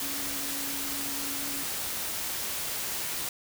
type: tone in noise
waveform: sine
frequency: 279.6 Hz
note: C#4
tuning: 15 cents sharp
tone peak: -41 dBFS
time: 0.02-1.63 s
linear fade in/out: 2 ms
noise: white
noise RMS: -33 dBFS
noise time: 0-3.29 s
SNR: -11 dB
effects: none